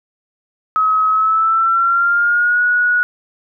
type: tone with pitch glide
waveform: sine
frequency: 1278 to 1459.6 Hz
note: D#6 to F#6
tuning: +46 to -24 cents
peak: -11 dBFS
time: 0.76-3.03 s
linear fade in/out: 0 ms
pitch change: +230 cents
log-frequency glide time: 1.09-2.62 s
effects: none